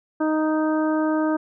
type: harmonic tone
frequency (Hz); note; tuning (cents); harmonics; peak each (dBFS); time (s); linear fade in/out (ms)
311.1; D#4; 0; 1 / 2 / 3 / 4 / 5; -20 / -26 / -30 / -32 / -34; 0.2-1.37; 10
effects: none